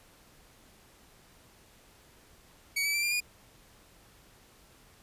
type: tone with pitch steps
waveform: sawtooth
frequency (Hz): 2255 / 2300 / 2345 / 2392 / 2439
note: C#7 / D7 / D7 / D7 / D#7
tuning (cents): +29 / -37 / -3 / +31 / -35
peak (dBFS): -24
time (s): 2.76-3.205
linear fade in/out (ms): 10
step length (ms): 89
effects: pink hiss -59 dBFS RMS until 5.02 s + resampled to 32000 Hz